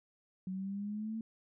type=exponential sweep; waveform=sine; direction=up; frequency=185 to 225.5 Hz; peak=-36 dBFS; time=0.47-1.21 s; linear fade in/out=2 ms; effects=none